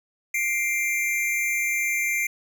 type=tone pair together; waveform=square; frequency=2100 / 2357 Hz; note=C7 / D7; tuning=+6 / +6 cents; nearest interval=major second; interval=200 cents; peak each=-26 dBFS; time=0.34-2.27 s; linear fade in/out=5 ms; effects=none